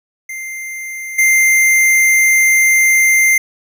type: tone with level steps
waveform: square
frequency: 2093 Hz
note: C7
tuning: in tune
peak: -24 / -9 dBFS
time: 0.29-3.38 s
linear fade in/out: 5 ms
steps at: 1.18 s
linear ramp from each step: 10 ms
effects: none